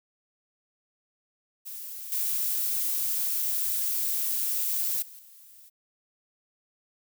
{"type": "noise with level steps", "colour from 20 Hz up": "violet", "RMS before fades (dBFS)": [-39, -28, -47, -52], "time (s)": [1.65, 5.7], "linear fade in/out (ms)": 20, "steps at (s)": [2.12, 5.02, 5.19], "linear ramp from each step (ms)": 2, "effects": []}